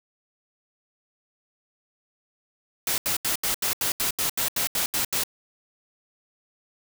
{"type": "noise bursts", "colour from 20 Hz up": "white", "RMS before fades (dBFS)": -25, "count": 13, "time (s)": [2.87, 5.236], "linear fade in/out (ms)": 2, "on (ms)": 110, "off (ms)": 78, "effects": []}